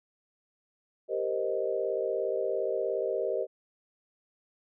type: chord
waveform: sine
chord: C minor seventh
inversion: second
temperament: equal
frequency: 392 / 466.2 / 523.3 / 622.3 Hz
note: G4 / Bb4 / C5 / Eb5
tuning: 0 / 0 / 0 / 0 cents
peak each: -33 dBFS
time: 1.08-3.47 s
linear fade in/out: 50 ms
effects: none